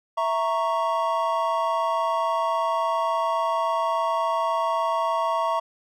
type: chord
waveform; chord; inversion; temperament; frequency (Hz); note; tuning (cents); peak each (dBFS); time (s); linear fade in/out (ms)
triangle; A# diminished; second; equal; 659.3 / 932.3 / 1108.7; E5 / A#5 / C#6; 0 / 0 / 0; -24; 0.17-5.6; 10
effects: none